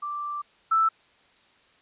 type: tone pair in turn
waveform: sine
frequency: 1174.7 / 1321 Hz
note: D6 / E6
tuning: 0 / +3 cents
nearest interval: major second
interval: 203 cents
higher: second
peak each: -29 / -18 dBFS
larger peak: second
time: 0.02-0.42 / 0.71-0.89 s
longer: first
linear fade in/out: 10 ms
effects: white hiss -60 dBFS RMS until 1.81 s + resampled to 8000 Hz